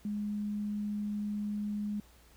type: tone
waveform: sine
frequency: 207.7 Hz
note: G#3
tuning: in tune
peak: -32 dBFS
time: 0.05-2 s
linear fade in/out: 2 ms
effects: added 60 Hz sine -60 dBFS peak until 2.36 s + pink hiss -62 dBFS RMS until 2.36 s